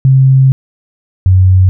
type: tone pair in turn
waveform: sine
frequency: 133.1 / 93.09 Hz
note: C3 / F#2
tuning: +30 / +11 cents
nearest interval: tritone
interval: 619 cents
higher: first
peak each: -3 dBFS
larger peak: neither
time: 0.05-0.52 / 1.26-1.69 s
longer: first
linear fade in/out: 0 ms
effects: none